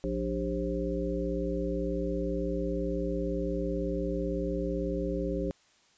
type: harmonic tone with a mistuned harmonic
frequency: 59 Hz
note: A#1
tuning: 22 cents sharp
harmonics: 1 / 3 / 5 / 7 / 9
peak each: -35 / -35 / -35 / -35 / -35 dBFS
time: 0.04-5.51 s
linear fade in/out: 0 ms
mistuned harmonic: 7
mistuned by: -78 cents
effects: white hiss -64 dBFS RMS until 5.97 s + resampled to 16000 Hz